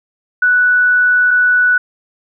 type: tone pair in turn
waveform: sine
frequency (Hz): 1480 / 1480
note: F#6 / F#6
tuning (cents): 0 / 0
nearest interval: unison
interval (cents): 0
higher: neither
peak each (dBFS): -8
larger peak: neither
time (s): 0.42-1.31 / 1.31-1.78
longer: first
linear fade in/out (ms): 5
effects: none